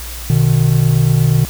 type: tone pair together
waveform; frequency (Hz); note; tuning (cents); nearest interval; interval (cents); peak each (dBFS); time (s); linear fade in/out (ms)
triangle; 123.47 / 151.86; B2 / D#3; 0 / -42; major third; 358; -10; 0.3-1.45; 0
effects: added 60 Hz sine -27 dBFS peak until 1.49 s + white hiss -30 dBFS RMS until 1.49 s